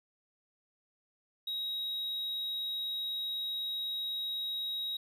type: tone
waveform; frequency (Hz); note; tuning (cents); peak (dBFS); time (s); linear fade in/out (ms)
triangle; 3808; A#7; +36; -32; 1.47-4.97; 5
effects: none